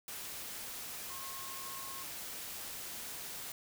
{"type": "tone in noise", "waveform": "sine", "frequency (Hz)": 1078, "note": "C#6", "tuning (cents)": -49, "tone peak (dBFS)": -48, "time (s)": [1.1, 2.03], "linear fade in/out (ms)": 2, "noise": "white", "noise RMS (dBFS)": -44, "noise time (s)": [0.08, 3.52], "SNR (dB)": -7, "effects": []}